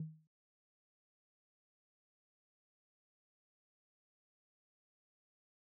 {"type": "tone with exponential decay", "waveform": "sine", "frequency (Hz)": 157.4, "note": "D#3", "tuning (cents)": 20, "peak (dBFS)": -35, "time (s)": [0, 0.27], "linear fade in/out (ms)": 2, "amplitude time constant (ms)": 57, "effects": ["tanh soft clip ceiling -32 dBFS", "high-pass 100 Hz 12 dB/octave"]}